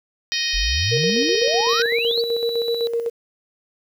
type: harmonic tone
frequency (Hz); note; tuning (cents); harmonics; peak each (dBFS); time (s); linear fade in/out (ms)
622.3; D#5; 0; 3 / 4 / 5 / 6 / 7 / 8 / 9; -28 / -28 / -28 / -28 / -28 / -28 / -28; 0.32-1.82; 0
type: exponential sweep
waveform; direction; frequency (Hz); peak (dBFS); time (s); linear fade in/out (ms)
sine; up; 38.89 to 4703; -21; 0.53-2.22; 20
type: tone with tremolo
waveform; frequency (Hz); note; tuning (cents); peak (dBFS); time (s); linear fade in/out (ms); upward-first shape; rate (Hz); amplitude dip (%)
sine; 466.2; A#4; 0; -18; 0.91-3.1; 20; square; 7.9; 50
type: tone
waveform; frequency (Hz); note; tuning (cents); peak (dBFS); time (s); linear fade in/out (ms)
triangle; 3943; B7; -4; -25; 1.69-2.87; 0
effects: 8-bit